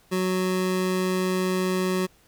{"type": "tone pair together", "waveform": "square", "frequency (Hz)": [185, 370], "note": ["F#3", "F#4"], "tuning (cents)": [0, 0], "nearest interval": "octave", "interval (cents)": 1200, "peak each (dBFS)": -26, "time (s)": [0.11, 2.07], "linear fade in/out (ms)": 20, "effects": ["pink hiss -59 dBFS RMS until 2.27 s"]}